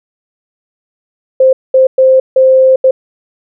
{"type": "tone bursts at uneven times", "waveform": "sine", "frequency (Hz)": 523.3, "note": "C5", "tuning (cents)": 0, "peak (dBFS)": -3, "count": 5, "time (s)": [[1.4, 1.53], [1.74, 1.87], [1.98, 2.2], [2.36, 2.76], [2.84, 2.91]], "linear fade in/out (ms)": 5, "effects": []}